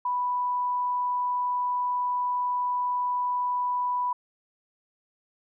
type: tone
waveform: sine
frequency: 987.8 Hz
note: B5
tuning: in tune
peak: -24 dBFS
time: 0.05-4.13 s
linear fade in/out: 5 ms
effects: none

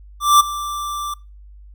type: tone with ADSR envelope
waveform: square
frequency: 1174.7 Hz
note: D6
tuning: in tune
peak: -7 dBFS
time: 0.2-1.14 s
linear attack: 200 ms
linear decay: 14 ms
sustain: -17 dB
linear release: 5 ms
effects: noise-tail reverb RT60 0.3 s tail -23 dB re dry + added 50 Hz sine -39 dBFS peak until 1.74 s

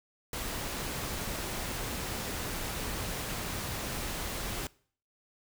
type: noise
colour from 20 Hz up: pink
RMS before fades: -36 dBFS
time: 0.33-4.67 s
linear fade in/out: 2 ms
effects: noise-tail reverb RT60 0.5 s tail -22 dB re dry

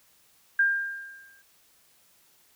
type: tone with exponential decay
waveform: sine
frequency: 1600 Hz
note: G6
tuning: 35 cents sharp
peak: -17 dBFS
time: 0.59-1.42 s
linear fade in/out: 5 ms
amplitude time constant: 180 ms
effects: white hiss -62 dBFS RMS until 2.55 s

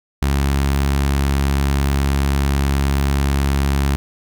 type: tone with notch filter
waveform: sawtooth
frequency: 69.3 Hz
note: C#2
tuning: in tune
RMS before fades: -17 dBFS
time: 0.22-3.96 s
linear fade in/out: 0 ms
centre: 520 Hz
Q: 1.8
effects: none

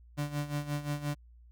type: tone with tremolo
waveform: 35% pulse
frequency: 146.3 Hz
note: D3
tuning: 6 cents flat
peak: -28 dBFS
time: 0.17-1.15 s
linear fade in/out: 20 ms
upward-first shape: sine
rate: 5.7 Hz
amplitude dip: 75%
effects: added 59 Hz sine -53 dBFS peak until 1.51 s

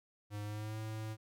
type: tone with pitch glide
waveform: square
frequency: 104 to 109.3 Hz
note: G#2 to A2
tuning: +3 to -11 cents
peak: -40 dBFS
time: 0.3-1.17 s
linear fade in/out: 50 ms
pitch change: +86 cents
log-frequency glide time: 0.43-0.78 s
effects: none

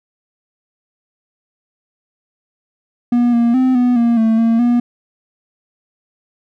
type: tone with pitch steps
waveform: triangle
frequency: 241 / 235.2 / 257.8 / 246.5 / 234.6 / 223.3 / 228.5 / 240.6 Hz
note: B3 / A#3 / C4 / B3 / A#3 / A3 / A#3 / B3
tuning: -42 / +16 / -26 / -3 / +11 / +26 / -34 / -45 cents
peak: -8 dBFS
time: 3.12-4.8 s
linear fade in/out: 5 ms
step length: 210 ms
effects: none

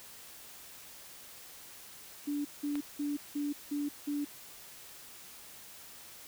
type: tone bursts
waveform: sine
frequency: 290 Hz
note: D4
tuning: 22 cents flat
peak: -31 dBFS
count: 6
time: 2.27-4.25 s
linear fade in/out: 10 ms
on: 180 ms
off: 180 ms
type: click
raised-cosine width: 0.3 ms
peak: -26 dBFS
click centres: 2.755 s
effects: white hiss -51 dBFS RMS until 6.27 s

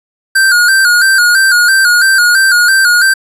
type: tone with vibrato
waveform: square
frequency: 1500 Hz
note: F#6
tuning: 23 cents sharp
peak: -6 dBFS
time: 0.35-3.14 s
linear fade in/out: 10 ms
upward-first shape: square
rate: 3 Hz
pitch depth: 72 cents each way
effects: resampled to 32000 Hz

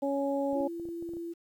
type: harmonic tone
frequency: 278.4 Hz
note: C#4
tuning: 8 cents sharp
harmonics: 1 / 2 / 3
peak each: -31 / -30 / -37 dBFS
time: 0.02-0.68 s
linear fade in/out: 10 ms
type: clicks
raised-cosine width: 2 ms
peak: -36 dBFS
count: 9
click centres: 0.53 / 0.606 / 0.798 / 0.854 / 0.888 / 1.025 / 1.091 / 1.136 / 1.169 s
type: tone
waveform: sine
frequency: 338.8 Hz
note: E4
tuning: 48 cents sharp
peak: -35 dBFS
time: 0.54-1.34 s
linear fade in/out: 20 ms
effects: 10-bit

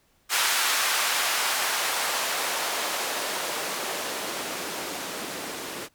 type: noise with band-pass filter sweep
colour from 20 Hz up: blue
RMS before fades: -28 dBFS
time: 0.29-5.89 s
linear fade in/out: 50 ms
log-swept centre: 1300 to 240 Hz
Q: 0.87
effects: pink hiss -65 dBFS RMS until 5.94 s

